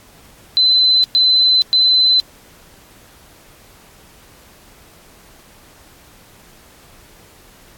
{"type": "tone bursts", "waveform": "sine", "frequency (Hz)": 4042, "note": "B7", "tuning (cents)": 39, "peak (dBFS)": -9, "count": 3, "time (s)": [0.57, 2.2], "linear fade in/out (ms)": 0, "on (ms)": 470, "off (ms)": 110, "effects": ["pink hiss -46 dBFS RMS until 7.77 s", "AAC 64 kbps"]}